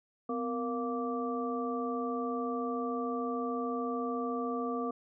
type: harmonic tone with a mistuned harmonic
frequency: 233.3 Hz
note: A#3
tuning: 2 cents sharp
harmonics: 1 / 2 / 3 / 5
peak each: -35 / -36 / -40 / -38 dBFS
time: 0.29-4.91 s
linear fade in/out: 5 ms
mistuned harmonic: 1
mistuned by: +140 cents
effects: none